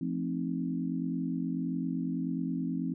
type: chord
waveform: sine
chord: F dominant seventh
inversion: none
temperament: equal with one note detuned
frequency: 172.61 / 220 / 261.6 / 311.1 Hz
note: F3 / A3 / C4 / Eb4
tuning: -20 / 0 / 0 / 0 cents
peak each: -34 / -39 / -33 / -39 dBFS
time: 0.01-2.94 s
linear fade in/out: 5 ms
effects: none